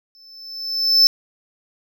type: tone with exponential growth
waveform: triangle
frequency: 5274 Hz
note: E8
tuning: in tune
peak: -6 dBFS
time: 0.15-1.07 s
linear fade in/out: 0 ms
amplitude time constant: 200 ms
effects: none